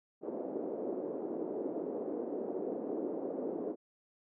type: band-pass noise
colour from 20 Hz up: white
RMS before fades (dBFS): -38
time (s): 0.21-3.76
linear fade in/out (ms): 50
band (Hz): 280 to 470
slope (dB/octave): 24
effects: none